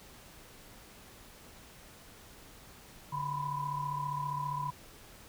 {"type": "tone cluster", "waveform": "sine", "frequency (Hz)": [144.6, 985, 1020], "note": ["D3", "B5", "C6"], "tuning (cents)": [-27, -5, -44], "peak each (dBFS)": [-39, -35, -39], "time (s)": [3.12, 4.71], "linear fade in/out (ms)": 10, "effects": ["pink hiss -54 dBFS RMS until 5.28 s"]}